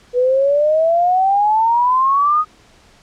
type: exponential sweep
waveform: sine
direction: up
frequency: 486.2 to 1257 Hz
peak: -11 dBFS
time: 0.13-2.45 s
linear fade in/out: 50 ms
effects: pink hiss -49 dBFS RMS until 3.02 s + low-pass 7000 Hz 12 dB/octave